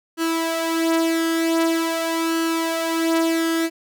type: tone with flanger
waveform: sawtooth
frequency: 328.5 Hz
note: E4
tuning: 6 cents flat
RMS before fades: -21 dBFS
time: 0.17-3.7 s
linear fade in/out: 50 ms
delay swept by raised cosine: 0.67 to 3.67 ms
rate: 0.45 Hz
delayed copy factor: +0.6
effects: none